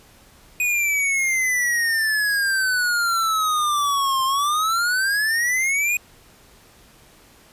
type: exponential two-way sweep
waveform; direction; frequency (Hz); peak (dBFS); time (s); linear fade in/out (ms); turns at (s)
square; down then up; 2489 to 1050 to 2489; -19; 0.6-5.97; 2; 4.24
effects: pink hiss -51 dBFS RMS until 7.52 s + resampled to 32000 Hz